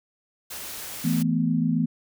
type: noise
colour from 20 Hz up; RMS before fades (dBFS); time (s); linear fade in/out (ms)
white; -36; 0.5-1.23; 10
type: chord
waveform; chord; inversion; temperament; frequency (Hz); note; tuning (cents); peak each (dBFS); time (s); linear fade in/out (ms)
sine; E suspended fourth; none; just; 164.81 / 219.8 / 247.2; E3 / A3 / B3; 0 / -2 / +2; -24 / -26 / -24; 1.04-1.86; 10
effects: none